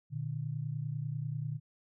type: tone pair together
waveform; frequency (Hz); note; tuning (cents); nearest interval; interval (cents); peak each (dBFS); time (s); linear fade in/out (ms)
sine; 120 / 150.15; B2 / D3; -49 / +39; major third; 388; -37 / -36; 0.1-1.6; 50
effects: none